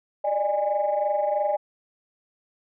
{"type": "tone cluster", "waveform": "sine", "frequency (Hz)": [588, 611, 820], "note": ["D5", "D#5", "G#5"], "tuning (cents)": [2, -32, -22], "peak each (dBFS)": -25, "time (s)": [0.24, 1.57], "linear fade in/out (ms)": 10, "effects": ["tanh soft clip ceiling -14 dBFS"]}